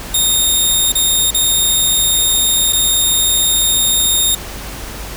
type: tone with dropouts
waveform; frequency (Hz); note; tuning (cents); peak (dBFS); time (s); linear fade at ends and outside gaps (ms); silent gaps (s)
15% pulse; 3686; A#7; -20; -4; 0.14-4.35; 5; 0.921-0.952 / 1.307-1.344 / 2.725-2.73
effects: added 50 Hz sine -30 dBFS peak until 5.16 s + pink hiss -29 dBFS RMS until 5.16 s